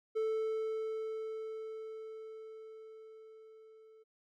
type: tone with level ramp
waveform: triangle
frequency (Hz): 440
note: A4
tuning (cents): 0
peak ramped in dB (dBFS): -28 to -55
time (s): 0.15-4.04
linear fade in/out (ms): 20
effects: none